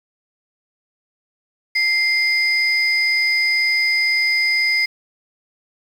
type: tone pair together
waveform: sine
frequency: 2093 / 4981 Hz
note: C7 / D#8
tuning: 0 / +1 cents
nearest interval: octave + minor third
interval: 1501 cents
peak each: -15 / -20 dBFS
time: 1.75-4.86 s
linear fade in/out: 10 ms
effects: tanh soft clip ceiling -9 dBFS + 7-bit